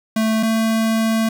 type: tone pair in turn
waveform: square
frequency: 220.6 / 223.2 Hz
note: A3 / A3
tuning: +5 / +25 cents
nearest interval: unison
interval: 20 cents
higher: second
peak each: -16 dBFS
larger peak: neither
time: 0.16-0.43 / 0.43-1.29 s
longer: second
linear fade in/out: 5 ms
effects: 8-bit